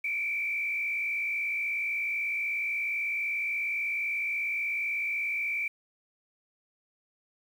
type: tone with frequency modulation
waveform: sine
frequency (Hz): 2325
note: D7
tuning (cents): -18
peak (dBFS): -28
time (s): 0.04-5.68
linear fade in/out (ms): 5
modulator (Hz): 56.3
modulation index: 1.2
effects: 9-bit